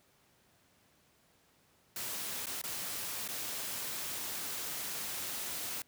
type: noise with dropouts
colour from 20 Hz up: white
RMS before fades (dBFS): -39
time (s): 1.96-5.82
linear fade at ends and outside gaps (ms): 2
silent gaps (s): 2.459-2.468 / 2.616-2.638 / 3.278-3.287
effects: pink hiss -68 dBFS RMS until 5.87 s + high-pass 80 Hz 12 dB/octave